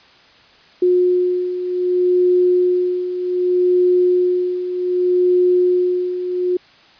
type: beating tone pair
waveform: sine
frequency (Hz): 360 / 360.65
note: F#4 / F#4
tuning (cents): -47 / -44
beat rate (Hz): 0.65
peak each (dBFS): -20 / -14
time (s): 0.82-6.57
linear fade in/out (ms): 5
effects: white hiss -48 dBFS RMS until 6.99 s + resampled to 11025 Hz